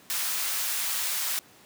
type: high-pass noise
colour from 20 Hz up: white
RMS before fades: -29 dBFS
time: 0.1-1.39 s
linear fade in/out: 0 ms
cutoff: 980 Hz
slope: 12 dB/octave
effects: pink hiss -54 dBFS RMS until 1.65 s + high-pass 150 Hz 12 dB/octave